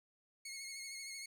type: tone with vibrato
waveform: 15% pulse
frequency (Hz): 2175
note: C#7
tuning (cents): -33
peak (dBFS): -38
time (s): 0.45-1.26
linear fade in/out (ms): 5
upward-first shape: sine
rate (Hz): 13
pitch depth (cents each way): 36
effects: none